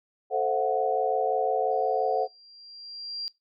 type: chord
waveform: sine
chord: F# half-diminished seventh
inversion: first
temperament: equal with one note detuned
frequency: 440 / 523.3 / 674.3 / 740 Hz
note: A4 / C5 / E5 / F#5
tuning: 0 / 0 / +39 / 0 cents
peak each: -28 / -29 / -32 / -26 dBFS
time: 0.3-2.28 s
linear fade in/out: 50 ms
type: tone with exponential growth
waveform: sine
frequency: 4752 Hz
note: D8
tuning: 20 cents sharp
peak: -29 dBFS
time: 1.71-3.28 s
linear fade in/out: 0 ms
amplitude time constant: 340 ms
effects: noise-tail reverb RT60 0.2 s tail -23 dB re dry